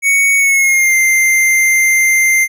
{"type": "tone with pitch glide", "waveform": "square", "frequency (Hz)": [2229, 2092], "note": ["C#7", "C7"], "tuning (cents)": [9, -1], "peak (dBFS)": -9, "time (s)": [0.02, 2.48], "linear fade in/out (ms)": 50, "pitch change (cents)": -110, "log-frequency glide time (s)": [0.38, 0.94], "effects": []}